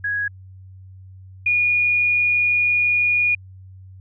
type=tone pair in turn; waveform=sine; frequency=1661.2 / 2442 Hz; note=G#6 / D#7; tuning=0 / -33 cents; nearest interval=perfect fifth; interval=667 cents; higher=second; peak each=-20 / -15 dBFS; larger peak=second; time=0.04-0.28 / 1.46-3.35 s; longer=second; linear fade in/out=5 ms; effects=added 94 Hz sine -39 dBFS peak until 4 s